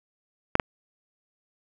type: clicks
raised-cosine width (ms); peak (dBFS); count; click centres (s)
0.5; -4; 2; 0.554 / 0.598
effects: none